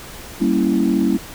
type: chord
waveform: sine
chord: G diminished seventh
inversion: none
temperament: equal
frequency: 196 / 233.1 / 277.2 / 329.6 Hz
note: G3 / Bb3 / Db4 / Fb4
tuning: 0 / 0 / 0 / 0 cents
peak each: -19 dBFS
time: 0.4-1.18 s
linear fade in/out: 20 ms
effects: tanh soft clip ceiling -6 dBFS + pink hiss -36 dBFS RMS until 1.34 s